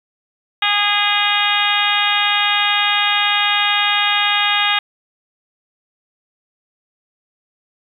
harmonic tone, 411 Hz, G#4, 18 cents flat, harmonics 2 / 3 / 4 / 5 / 6 / 7 / 8 / 9, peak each -22 / -22 / -22 / -22 / -22 / -22 / -22 / -22 dBFS, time 0.62-4.79 s, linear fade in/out 5 ms, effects 8-bit

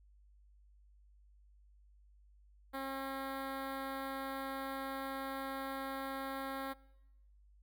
10% pulse tone with notch filter, 269.7 Hz, C#4, 47 cents flat, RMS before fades -41 dBFS, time 2.73-6.74 s, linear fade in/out 20 ms, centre 6500 Hz, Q 0.58, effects noise-tail reverb RT60 1.0 s tail -23 dB re dry + added 50 Hz sine -61 dBFS peak until 7.62 s

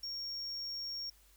triangle tone, 5540 Hz, F8, 15 cents flat, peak -37 dBFS, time 0.03-1.1 s, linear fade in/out 5 ms, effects added 50 Hz sine -64 dBFS peak until 1.36 s + white hiss -66 dBFS RMS until 1.36 s

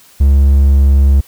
triangle tone with pitch glide, 69.3 to 68.9 Hz, C#2 to C#2, 0 to -10 cents, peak -3 dBFS, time 0.2-1.21 s, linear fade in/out 10 ms, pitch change -10 cents, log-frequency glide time 0.61-0.87 s, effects white hiss -44 dBFS RMS until 1.27 s

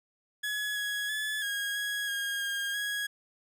30% pulse tone with pitch steps, 1689 / 1670 / 1719 / 1639 / 1660 / 1628 / 1618 / 1658 Hz, G#6 / G#6 / A6 / G#6 / G#6 / G#6 / G#6 / G#6, +29 / +9 / -41 / -23 / -1 / -35 / -46 / -3 cents, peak -28 dBFS, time 0.43-3.07 s, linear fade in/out 10 ms, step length 330 ms, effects none

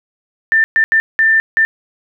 sine tone bursts at uneven times, 1786 Hz, A6, 25 cents sharp, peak -8 dBFS, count 5, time 0.52-0.64 / 0.76-0.84 / 0.92-1 / 1.19-1.4 / 1.57-1.65 s, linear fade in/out 0 ms, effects none

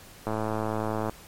click train, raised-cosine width 1 ms, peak -15 dBFS, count 91, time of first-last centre 0.27-1.096 s, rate 109 Hz, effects pink hiss -49 dBFS RMS until 1.27 s + MP3 64 kbps

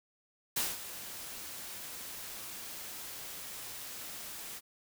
white noise with ADSR envelope, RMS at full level -31 dBFS, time 0.56-4.61 s, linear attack 8 ms, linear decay 200 ms, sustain -13 dB, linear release 40 ms, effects none

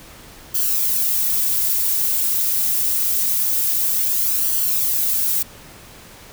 violet noise with flanger, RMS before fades -19 dBFS, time 0.54-5.43 s, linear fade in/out 10 ms, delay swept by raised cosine 0.66 to 5.26 ms, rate 0.25 Hz, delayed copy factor +0.55, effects pink hiss -42 dBFS RMS until 6.32 s

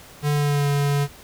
square tone with pitch glide, 146.83 to 142.81 Hz, D3 to D3, 0 to -48 cents, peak -19 dBFS, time 0.22-1.08 s, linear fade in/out 50 ms, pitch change -48 cents, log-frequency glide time 0.32-0.68 s, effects pink hiss -45 dBFS RMS until 1.23 s

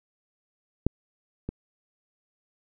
clicks, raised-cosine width 3 ms, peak -8 / -18 dBFS, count 2, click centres 0.866 / 1.49 s, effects none

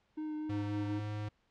triangle tone with vibrato, 307 Hz, D#4, 23 cents flat, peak -34 dBFS, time 0.17-1 s, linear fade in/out 10 ms, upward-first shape triangle, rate 4 Hz, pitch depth 15 cents each way
square tone with pitch glide, 103.8 to 105.19 Hz, G#2 to G#2, 0 to +23 cents, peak -37 dBFS, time 0.49-1.29 s, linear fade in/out 10 ms, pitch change +23 cents, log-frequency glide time 0.69-1.1 s
effects pink hiss -74 dBFS RMS until 1.5 s + low-pass 4000 Hz 12 dB/octave

